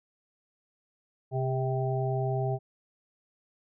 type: harmonic tone with a mistuned harmonic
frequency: 130 Hz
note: C3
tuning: 11 cents flat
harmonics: 1 / 3 / 5 / 6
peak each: -28 / -33 / -35 / -36 dBFS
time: 1.31-2.59 s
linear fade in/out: 50 ms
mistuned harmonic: 3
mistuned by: +40 cents
effects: none